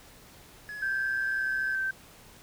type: tone with vibrato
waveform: triangle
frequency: 1690 Hz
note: G#6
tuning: 30 cents sharp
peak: -35 dBFS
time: 0.69-1.75 s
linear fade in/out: 0 ms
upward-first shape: sine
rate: 19 Hz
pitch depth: 14 cents each way
type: tone with pitch glide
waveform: sine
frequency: 1568 to 1556.3 Hz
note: G6 to G6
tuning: 0 to -13 cents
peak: -27 dBFS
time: 0.82-1.91 s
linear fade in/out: 5 ms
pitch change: -13 cents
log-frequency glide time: 1.37-1.43 s
effects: pink hiss -53 dBFS RMS until 2.42 s